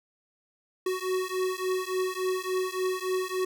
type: beating tone pair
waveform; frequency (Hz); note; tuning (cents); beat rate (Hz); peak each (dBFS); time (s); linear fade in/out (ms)
square; 370 / 373.5; F#4 / F#4; 0 / +16; 3.5; -31; 0.86-3.45; 5
effects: none